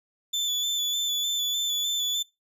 35% pulse tone with vibrato, 3492 Hz, A7, 14 cents flat, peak -23 dBFS, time 0.33-2.23 s, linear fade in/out 10 ms, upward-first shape square, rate 3.3 Hz, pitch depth 21 cents each way, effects noise-tail reverb RT60 0.2 s tail -20 dB re dry + resampled to 32000 Hz

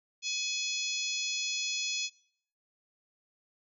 harmonic tone, 845 Hz, G#5, 30 cents sharp, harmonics 3 / 4 / 5 / 6 / 7 / 8, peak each -36 / -37 / -38 / -39 / -39 / -40 dBFS, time 0.22-2.1 s, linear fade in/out 50 ms, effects noise-tail reverb RT60 0.6 s tail -21 dB re dry

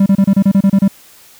triangle tone bursts, 196.3 Hz, G3, 3 cents sharp, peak -4 dBFS, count 10, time 0-0.88 s, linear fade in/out 5 ms, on 61 ms, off 30 ms, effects white hiss -43 dBFS RMS until 1.39 s

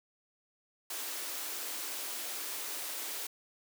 white high-pass noise, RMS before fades -39 dBFS, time 0.9-3.27 s, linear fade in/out 5 ms, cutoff 260 Hz, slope 96 dB/octave, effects none

